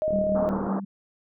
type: tone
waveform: sine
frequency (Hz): 621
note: D#5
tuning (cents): -3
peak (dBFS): -22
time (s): 0.02-0.49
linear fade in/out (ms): 0
type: click train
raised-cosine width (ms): 2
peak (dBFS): -22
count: 23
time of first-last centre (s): 0.08-0.668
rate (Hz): 37.4
type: tone with tremolo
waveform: sine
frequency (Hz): 196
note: G3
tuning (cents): 0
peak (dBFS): -24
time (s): 0.12-0.85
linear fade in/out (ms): 10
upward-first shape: sine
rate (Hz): 5.4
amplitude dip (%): 60
type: band-pass noise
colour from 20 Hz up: pink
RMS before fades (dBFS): -31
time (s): 0.35-0.8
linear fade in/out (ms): 5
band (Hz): 180 to 1300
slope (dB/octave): 48
effects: none